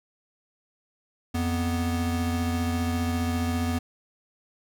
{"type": "tone pair together", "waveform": "square", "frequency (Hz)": [86.69, 245.2], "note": ["F2", "B3"], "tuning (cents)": [-12, -12], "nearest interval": "octave + tritone", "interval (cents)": 1800, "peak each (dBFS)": -28, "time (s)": [1.34, 3.79], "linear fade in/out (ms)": 10, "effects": []}